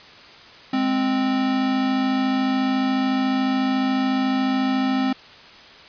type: tone pair together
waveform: square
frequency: 207.6 / 261.6 Hz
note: G#3 / C4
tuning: 0 / 0 cents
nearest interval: major third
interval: 400 cents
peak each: -28 / -20 dBFS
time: 0.73-5.13 s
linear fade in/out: 5 ms
effects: white hiss -44 dBFS RMS until 5.88 s + resampled to 11025 Hz